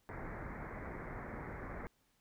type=low-pass noise; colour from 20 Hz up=pink; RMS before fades=-45 dBFS; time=0.09-1.87 s; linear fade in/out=0 ms; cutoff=2200 Hz; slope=96 dB/octave; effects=pink hiss -75 dBFS RMS until 2.2 s